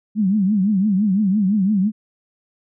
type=tone with vibrato; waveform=sine; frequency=200.3 Hz; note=G3; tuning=38 cents sharp; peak=-14 dBFS; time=0.15-1.92 s; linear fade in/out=50 ms; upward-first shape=triangle; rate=5.9 Hz; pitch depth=180 cents each way; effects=none